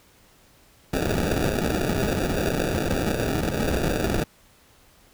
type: noise with sample-and-hold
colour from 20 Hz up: violet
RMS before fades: -24 dBFS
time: 0.93-4.24 s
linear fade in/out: 5 ms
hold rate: 1050 Hz
effects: pink hiss -56 dBFS RMS until 5.13 s